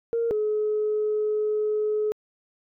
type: tone pair in turn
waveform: sine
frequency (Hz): 463.7 / 425.5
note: A#4 / G#4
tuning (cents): -9 / +42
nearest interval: minor second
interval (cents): 149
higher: first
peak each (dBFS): -21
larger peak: neither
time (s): 0.13-0.31 / 0.31-2.12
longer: second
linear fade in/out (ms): 0
effects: tanh soft clip ceiling -17 dBFS